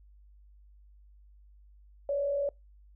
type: tone with frequency modulation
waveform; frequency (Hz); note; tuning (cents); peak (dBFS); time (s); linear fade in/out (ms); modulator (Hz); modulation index
sine; 567; C#5; +39; -27; 2.09-2.49; 2; 41.2; 0.41
effects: noise-tail reverb RT60 0.2 s tail -24 dB re dry + added 50 Hz sine -54 dBFS peak until 2.95 s